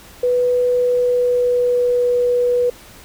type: tone with pitch glide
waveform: sine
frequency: 493.9 to 489.1 Hz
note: B4 to B4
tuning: 0 to -17 cents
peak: -13 dBFS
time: 0.23-2.7 s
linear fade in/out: 5 ms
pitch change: -17 cents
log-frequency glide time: 0.63-2.07 s
effects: pink hiss -42 dBFS RMS until 3.04 s